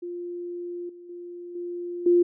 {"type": "tone with level steps", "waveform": "sine", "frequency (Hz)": 350.1, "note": "F4", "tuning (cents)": 4, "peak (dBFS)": [-31, -42, -36, -30, -15], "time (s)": [0.02, 2.23], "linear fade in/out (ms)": 10, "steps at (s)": [0.89, 1.09, 1.55, 2.06], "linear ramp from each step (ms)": 5, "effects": []}